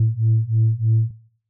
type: beating tone pair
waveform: sine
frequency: 110 / 113.2 Hz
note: A2 / A2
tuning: 0 / +50 cents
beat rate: 3.2 Hz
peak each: -17 dBFS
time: 0-1.11 s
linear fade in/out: 5 ms
effects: noise-tail reverb RT60 0.6 s tail -19 dB re dry + tanh soft clip ceiling -10 dBFS